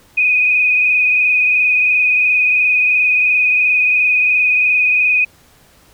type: tone with frequency modulation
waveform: sine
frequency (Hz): 2489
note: D#7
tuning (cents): 0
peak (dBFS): -10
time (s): 0.17-5.25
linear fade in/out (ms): 10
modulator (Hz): 22.9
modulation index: 2.1
effects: pink hiss -49 dBFS RMS until 5.93 s